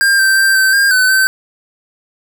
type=tone with pitch steps; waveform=square; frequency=1599 / 1563 / 1573 / 1547 / 1606 / 1512 / 1542 Hz; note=G6 / G6 / G6 / G6 / G6 / F#6 / G6; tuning=+34 / -6 / +6 / -23 / +41 / +37 / -29 cents; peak=-9 dBFS; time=0.01-1.27 s; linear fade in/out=0 ms; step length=180 ms; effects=none